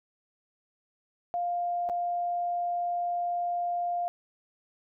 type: tone with dropouts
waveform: sine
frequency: 701 Hz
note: F5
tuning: 6 cents sharp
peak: -27 dBFS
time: 1.34-4.08 s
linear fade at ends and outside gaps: 0 ms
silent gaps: 1.89-1.897 s
effects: none